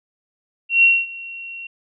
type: tone with ADSR envelope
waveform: sine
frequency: 2736 Hz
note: F7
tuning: 36 cents flat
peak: -8 dBFS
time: 0.69-1.67 s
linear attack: 140 ms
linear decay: 230 ms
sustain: -22 dB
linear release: 4 ms
effects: none